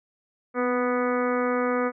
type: harmonic tone with a mistuned harmonic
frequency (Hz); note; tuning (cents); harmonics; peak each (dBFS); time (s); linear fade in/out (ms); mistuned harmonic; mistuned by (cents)
246.9; B3; 0; 1 / 2 / 3 / 4 / 5 / 6 / 7 / 8 / 9; -27 / -25 / -35 / -35 / -30 / -35 / -40 / -39 / -40; 0.54-1.92; 50; 1; +25
effects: none